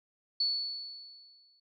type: tone with exponential decay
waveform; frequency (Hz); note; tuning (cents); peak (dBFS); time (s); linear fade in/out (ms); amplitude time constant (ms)
sine; 4435; C#8; 0; -25; 0.4-1.6; 5; 260
effects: none